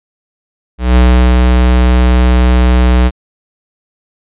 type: tone with ADSR envelope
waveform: square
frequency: 61.9 Hz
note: B1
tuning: 5 cents sharp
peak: -4 dBFS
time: 0.78-3.11 s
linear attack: 180 ms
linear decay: 390 ms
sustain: -2 dB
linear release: 44 ms
effects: resampled to 8000 Hz